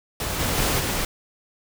pink noise with level steps, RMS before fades -27 / -24 / -22 / -25 dBFS, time 0.2-1.05 s, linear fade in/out 2 ms, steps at 0.39 / 0.57 / 0.79 s, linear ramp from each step 10 ms, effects none

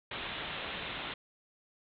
white low-pass noise, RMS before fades -40 dBFS, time 0.11-1.14 s, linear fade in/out 5 ms, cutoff 3800 Hz, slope 96 dB/octave, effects none

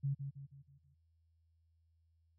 sine tone with echo, 138.7 Hz, C#3, 1 cent sharp, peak -32 dBFS, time 0.03-0.15 s, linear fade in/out 20 ms, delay 160 ms, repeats 5, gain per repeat -7 dB, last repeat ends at 0.95 s, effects added 82 Hz sine -70 dBFS peak until 2.38 s

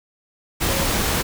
sine tone in noise, 545 Hz, C#5, 29 cents flat, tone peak -28 dBFS, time 0.67-0.87 s, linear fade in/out 20 ms, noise pink, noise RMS -21 dBFS, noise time 0.6-1.23 s, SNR -10 dB, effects none

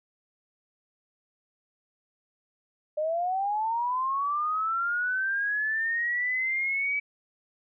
sine linear sweep, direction up, 598 to 2294 Hz, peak -25 dBFS, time 2.97-7 s, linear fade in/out 10 ms, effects none

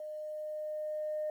sine tone with level ramp, 611 Hz, D#5, 32 cents flat, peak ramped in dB -39 to -31 dBFS, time 0-1.3 s, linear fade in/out 2 ms, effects tanh soft clip ceiling -28 dBFS + 11-bit

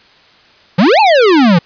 square exponential two-way sweep, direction up then down, 160 to 909 to 160 Hz, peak -6 dBFS, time 0.78-1.59 s, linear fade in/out 10 ms, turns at 1 s, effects white hiss -45 dBFS RMS until 1.65 s + resampled to 11025 Hz

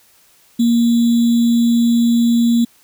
sine tone with sample-and-hold, 234.4 Hz, A#3, 10 cents sharp, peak -10 dBFS, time 0.59-2.65 s, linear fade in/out 10 ms, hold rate 3675 Hz, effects white hiss -52 dBFS RMS until 2.83 s

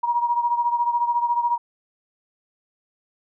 sine beating tone pair, 950 / 964 Hz, A#5 / B5, +33 / -42 cents, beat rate 14 Hz, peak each -20 / -25 dBFS, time 0.03-1.58 s, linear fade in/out 10 ms, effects none

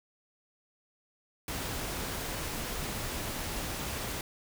pink noise, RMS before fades -36 dBFS, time 1.48-4.21 s, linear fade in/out 2 ms, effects none

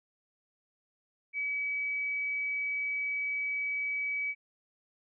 sine tone, 2281 Hz, C#7, 49 cents sharp, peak -30 dBFS, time 1.33-4.35 s, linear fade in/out 50 ms, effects none

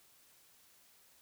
silence, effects white hiss -65 dBFS RMS until 1.21 s

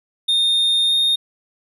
triangle tone with pitch glide, 3660 to 3683 Hz, A#7 to A#7, -32 to -22 cents, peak -13 dBFS, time 0.28-1.16 s, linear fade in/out 10 ms, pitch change +10 cents, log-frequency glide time 0.87-0.93 s, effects none

